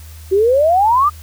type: exponential sweep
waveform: sine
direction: up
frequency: 370 to 1242 Hz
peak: -9 dBFS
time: 0.31-1.1 s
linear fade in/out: 20 ms
effects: added 79 Hz sine -33 dBFS peak until 1.22 s + white hiss -43 dBFS RMS until 1.22 s